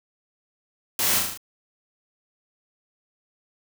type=noise with echo; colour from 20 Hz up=white; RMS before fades=-24 dBFS; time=0.99-1.19 s; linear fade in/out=2 ms; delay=37 ms; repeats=5; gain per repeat=-3 dB; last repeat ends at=1.375 s; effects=none